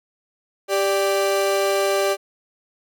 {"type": "tone pair together", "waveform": "35% pulse", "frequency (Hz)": [393.8, 587.3], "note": ["G4", "D5"], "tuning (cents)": [8, 0], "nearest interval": "perfect fifth", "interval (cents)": 692, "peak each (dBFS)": -19, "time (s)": [0.68, 2.17], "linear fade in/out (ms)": 50, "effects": []}